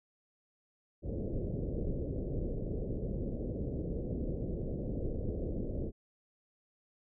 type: low-pass noise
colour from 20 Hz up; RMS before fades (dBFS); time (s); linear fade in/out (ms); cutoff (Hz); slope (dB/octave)
pink; -36; 1.02-5.92; 50; 550; 48
effects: none